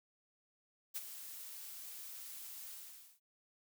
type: noise with ADSR envelope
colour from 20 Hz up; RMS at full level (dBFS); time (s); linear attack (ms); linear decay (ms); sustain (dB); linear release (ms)
blue; -39; 0.94-3.2; 25; 31; -10; 490
effects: none